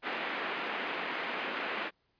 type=band-pass noise; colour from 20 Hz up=white; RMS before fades=-36 dBFS; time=0.02-1.91 s; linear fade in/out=50 ms; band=230 to 2600 Hz; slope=24 dB/octave; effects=pink hiss -75 dBFS RMS until 2.19 s + resampled to 11025 Hz